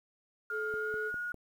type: tone with pitch glide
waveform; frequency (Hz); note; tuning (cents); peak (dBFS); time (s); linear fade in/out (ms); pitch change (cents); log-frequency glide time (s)
sine; 1412 to 1443.3; F6 to F#6; +19 to -43; -34; 0.5-1.32; 2; +38; 0.76-0.99
type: tone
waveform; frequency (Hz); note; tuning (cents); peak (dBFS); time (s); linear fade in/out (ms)
triangle; 431.9; A4; -32; -34; 0.5-1.12; 50
type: click train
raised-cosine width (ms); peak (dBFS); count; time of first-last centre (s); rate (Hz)
2; -34; 4; 0.74-1.344; 4.97
effects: 10-bit